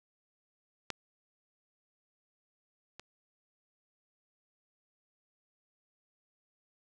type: clicks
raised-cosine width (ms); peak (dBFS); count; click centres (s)
0.2; -17 / -28; 2; 0.903 / 2.996
effects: 9-bit